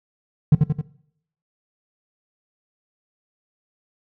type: tone with echo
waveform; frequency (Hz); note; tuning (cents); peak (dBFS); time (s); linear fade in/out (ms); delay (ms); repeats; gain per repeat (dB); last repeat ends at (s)
triangle; 150.1; D3; +38; -4; 0.52-0.55; 5; 88; 3; -5; 0.814
effects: noise-tail reverb RT60 0.7 s tail -20 dB re dry + tanh soft clip ceiling -4 dBFS